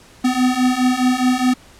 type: beating tone pair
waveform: square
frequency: 250 / 254.8 Hz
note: B3 / C4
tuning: +21 / -46 cents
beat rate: 4.8 Hz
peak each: -19 / -17 dBFS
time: 0.24-1.54 s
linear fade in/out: 10 ms
effects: pink hiss -46 dBFS RMS until 1.79 s + low-pass 10000 Hz 12 dB/octave